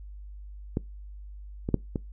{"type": "clicks", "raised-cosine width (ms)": 3, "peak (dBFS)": [-13, -16, -8, -15], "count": 4, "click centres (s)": [0.771, 1.689, 1.743, 1.958], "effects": ["noise-tail reverb RT60 0.2 s tail -23 dB re dry", "added 50 Hz sine -40 dBFS peak until 2.12 s"]}